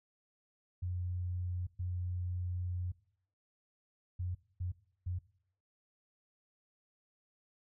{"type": "tone bursts at uneven times", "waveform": "sine", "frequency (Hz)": 89.6, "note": "F2", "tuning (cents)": 45, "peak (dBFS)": -34, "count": 5, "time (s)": [[0.82, 1.67], [1.79, 2.92], [4.19, 4.35], [4.6, 4.72], [5.06, 5.19]], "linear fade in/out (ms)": 10, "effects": ["noise-tail reverb RT60 0.7 s tail -20 dB re dry"]}